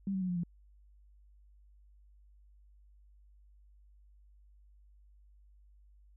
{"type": "tone with pitch steps", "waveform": "sine", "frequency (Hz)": [196, 189.65, 183.51, 177.57, 171.81], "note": ["G3", "F#3", "F#3", "F3", "F3"], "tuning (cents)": [0, 43, -14, 29, -28], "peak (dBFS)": -31, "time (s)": [0.07, 0.435], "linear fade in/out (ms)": 2, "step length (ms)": 73, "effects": ["added 50 Hz sine -58 dBFS peak until 6.16 s"]}